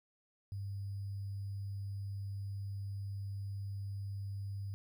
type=tone with sample-and-hold; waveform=sine; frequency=99 Hz; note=G2; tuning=18 cents sharp; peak=-38 dBFS; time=0.52-4.74 s; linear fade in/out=0 ms; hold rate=4900 Hz; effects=none